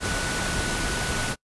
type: tone in noise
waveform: sine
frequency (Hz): 1480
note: F#6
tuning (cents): 0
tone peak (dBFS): -32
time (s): 0-1.36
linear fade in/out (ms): 50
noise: pink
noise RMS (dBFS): -27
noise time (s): 0-1.36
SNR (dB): -8
effects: noise-tail reverb RT60 0.1 s tail -25 dB re dry + resampled to 24000 Hz